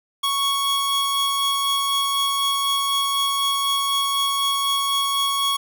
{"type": "tone pair together", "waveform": "45% pulse", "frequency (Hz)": [1110, 3326], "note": ["C#6", "G#7"], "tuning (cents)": [2, 2], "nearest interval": "octave + perfect fifth", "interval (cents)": 1900, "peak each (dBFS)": -22, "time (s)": [0.23, 5.57], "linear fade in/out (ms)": 10, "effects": []}